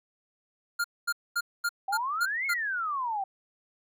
square tone bursts, 1406 Hz, F6, 11 cents sharp, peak -26 dBFS, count 7, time 0.79-2.541 s, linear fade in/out 10 ms, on 53 ms, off 230 ms
sine exponential two-way sweep, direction up then down, 755 to 2217 to 755 Hz, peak -28 dBFS, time 1.88-3.24 s, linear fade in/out 5 ms, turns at 2.46 s
effects none

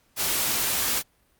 white noise, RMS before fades -25 dBFS, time 0.16-1.03 s, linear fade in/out 50 ms, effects pink hiss -65 dBFS RMS until 1.39 s + Opus 48 kbps

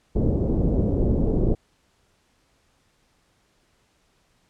pink low-pass noise, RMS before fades -21 dBFS, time 0.15-1.55 s, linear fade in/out 10 ms, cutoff 480 Hz, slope 24 dB/octave, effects pink hiss -65 dBFS RMS until 4.49 s + low-pass 9000 Hz 12 dB/octave

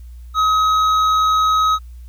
sine tone with hard clipping, 1271 Hz, D#6, 36 cents sharp, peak -14 dBFS, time 0.34-1.79 s, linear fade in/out 50 ms, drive 7 dB, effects added 60 Hz sine -33 dBFS peak until 2.08 s + white hiss -59 dBFS RMS until 2.08 s

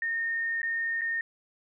sine tone with dropouts, 1834 Hz, A#6, 29 cents flat, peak -27 dBFS, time 0.02-1.21 s, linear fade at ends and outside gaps 2 ms, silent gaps 0.618-0.63 / 1.011-1.016 s, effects none

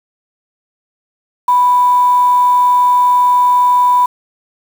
sine tone with quantisation, 987.8 Hz, B5, in tune, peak -7 dBFS, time 1.48-4.06 s, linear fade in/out 5 ms, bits 5, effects none

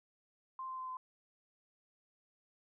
sine tone with pitch steps, 1046.5 / 1039.9 / 1033.3 / 1026.7 Hz, C6 / C6 / C6 / C6, 0 / -11 / -22 / -33 cents, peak -40 dBFS, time 0.59-0.97 s, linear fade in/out 2 ms, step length 95 ms, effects none

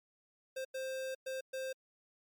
square tone bursts at uneven times, 525 Hz, C5, 6 cents sharp, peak -38 dBFS, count 4, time 0.56-0.65 / 0.74-1.15 / 1.26-1.41 / 1.53-1.73 s, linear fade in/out 10 ms, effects MP3 96 kbps

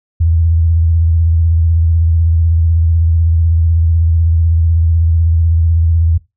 sine tone with vibrato, 82.41 Hz, E2, in tune, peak -8 dBFS, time 0.2-6.18 s, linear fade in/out 10 ms, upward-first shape square, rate 16 Hz, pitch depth 46 cents each way, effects noise-tail reverb RT60 0.2 s tail -19 dB re dry

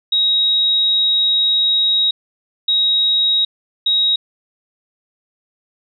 sine tone bursts at uneven times, 3799 Hz, A#7, 32 cents sharp, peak -12 dBFS, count 3, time 0.12-2.11 / 2.68-3.45 / 3.86-4.16 s, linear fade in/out 5 ms, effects none

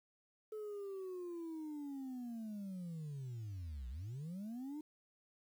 sine linear two-way sweep, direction down then up, 434.6 to 58.27 to 309.6 Hz, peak -40 dBFS, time 0.52-4.81 s, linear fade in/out 5 ms, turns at 3.89 s, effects tanh soft clip ceiling -41 dBFS + 11-bit

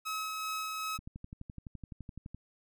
sawtooth tone with tremolo, 1282 Hz, E6, 49 cents flat, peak -30 dBFS, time 0.05-0.98 s, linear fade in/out 20 ms, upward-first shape sine, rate 2.6 Hz, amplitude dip 25%
click train, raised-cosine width 5 ms, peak -31 dBFS, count 17, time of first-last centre 0.99-2.346 s, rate 11.8 Hz
effects none

